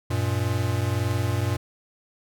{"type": "tone pair together", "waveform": "square", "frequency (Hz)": [95.36, 117.1], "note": ["G2", "A#2"], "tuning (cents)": [-47, 8], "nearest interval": "major third", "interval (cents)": 355, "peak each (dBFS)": -26, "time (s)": [0.1, 1.57], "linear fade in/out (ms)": 10, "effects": []}